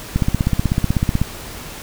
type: click train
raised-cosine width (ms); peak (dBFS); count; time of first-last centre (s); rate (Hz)
5; -3; 18; 0.16-1.216; 16.1
effects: pink hiss -33 dBFS RMS until 1.82 s